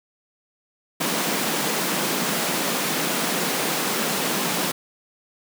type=high-pass noise; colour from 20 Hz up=pink; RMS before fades=-24 dBFS; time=1-4.72 s; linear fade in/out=10 ms; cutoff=160 Hz; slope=48 dB/octave; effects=none